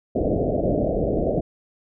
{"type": "low-pass noise", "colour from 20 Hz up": "white", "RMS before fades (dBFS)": -22, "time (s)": [0.15, 1.41], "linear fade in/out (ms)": 10, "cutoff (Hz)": 680, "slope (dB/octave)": 96, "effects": []}